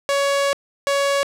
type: tone pair in turn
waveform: sawtooth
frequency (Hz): 560 / 560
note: C#5 / C#5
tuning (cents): +18 / +18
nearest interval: unison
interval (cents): 0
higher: neither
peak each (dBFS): -13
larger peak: neither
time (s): 0.09-0.53 / 0.87-1.23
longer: first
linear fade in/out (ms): 0
effects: low-pass 10000 Hz 12 dB/octave